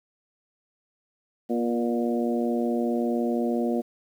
harmonic tone with a mistuned harmonic, 119.1 Hz, A#2, 38 cents sharp, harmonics 2 / 3 / 4 / 5 / 6, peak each -25 / -29 / -31 / -33 / -35 dBFS, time 1.49-3.82 s, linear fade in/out 20 ms, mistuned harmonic 3, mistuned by -26 cents, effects 9-bit

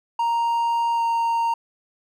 triangle tone with pitch glide, 932.3 to 925.3 Hz, A#5 to A#5, 0 to -13 cents, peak -17 dBFS, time 0.19-1.54 s, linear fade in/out 5 ms, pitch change -13 cents, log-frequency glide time 0.95-1.01 s, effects none

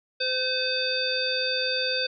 harmonic tone, 514 Hz, C5, 31 cents flat, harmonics 1 / 3 / 5 / 7 / 9, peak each -30 / -32 / -32 / -31 / -28 dBFS, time 0.2-2.07 s, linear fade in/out 10 ms, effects none

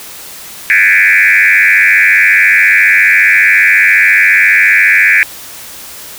sine tone with frequency modulation, 2009 Hz, B6, 29 cents sharp, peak -4 dBFS, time 0.7-5.23 s, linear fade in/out 0 ms, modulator 94.5 Hz, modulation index 4.3, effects white hiss -29 dBFS RMS until 6.18 s

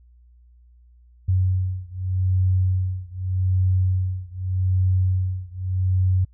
sine beating tone pair, 92.5 / 93.33 Hz, F#2 / F#2, 0 / +15 cents, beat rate 0.83 Hz, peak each -21 / -22 dBFS, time 1.28-6.25 s, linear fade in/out 10 ms, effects added 60 Hz sine -49 dBFS peak until 6.33 s

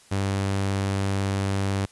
sawtooth tone, 98 Hz, G2, in tune, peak -19 dBFS, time 0.11-1.86 s, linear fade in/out 10 ms, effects white hiss -54 dBFS RMS until 1.91 s + resampled to 24000 Hz

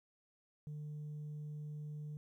sine tone, 150 Hz, D3, 37 cents sharp, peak -40 dBFS, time 0.67-2.17 s, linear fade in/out 0 ms, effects tanh soft clip ceiling -41 dBFS + 13-bit

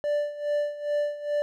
triangle tone with tremolo, 587.3 Hz, D5, in tune, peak -20 dBFS, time 0.04-1.42 s, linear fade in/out 0 ms, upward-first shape sine, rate 2.4 Hz, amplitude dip 80%, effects none

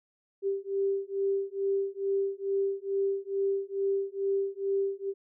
sine beating tone pair, 392 / 394.3 Hz, G4 / G4, 0 / +10 cents, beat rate 2.3 Hz, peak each -30 dBFS, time 0.42-5.14 s, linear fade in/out 50 ms, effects none

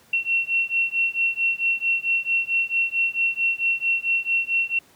sine beating tone pair, 2718 / 2722.5 Hz, F7 / F7, -48 / -45 cents, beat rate 4.5 Hz, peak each -23 dBFS, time 0.13-4.79 s, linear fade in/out 5 ms, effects pink hiss -55 dBFS RMS until 4.95 s + high-pass 100 Hz 12 dB/octave

